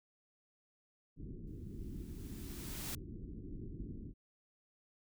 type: low-pass noise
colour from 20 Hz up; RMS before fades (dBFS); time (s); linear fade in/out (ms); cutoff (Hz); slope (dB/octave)
pink; -46; 1.16-4.14; 50; 370; 48
type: noise with exponential growth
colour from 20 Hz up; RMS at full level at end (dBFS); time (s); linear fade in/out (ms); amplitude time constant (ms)
white; -42; 1.47-2.95; 2; 320
effects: none